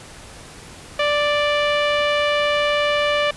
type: tone with low-pass filter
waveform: sawtooth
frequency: 587.3 Hz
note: D5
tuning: in tune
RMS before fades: -19 dBFS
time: 0.99-3.31 s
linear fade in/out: 5 ms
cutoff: 2900 Hz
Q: 2.2
effects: pink hiss -40 dBFS RMS until 3.36 s + resampled to 24000 Hz